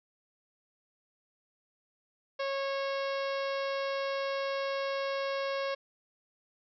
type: harmonic tone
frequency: 548 Hz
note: C#5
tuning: 20 cents flat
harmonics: 1 / 2 / 3 / 4 / 5 / 6 / 7 / 8 / 9 / 10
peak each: -32 / -38 / -42 / -44 / -46 / -48 / -49 / -50 / -51 / -52 dBFS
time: 2.39-5.75 s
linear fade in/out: 10 ms
effects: none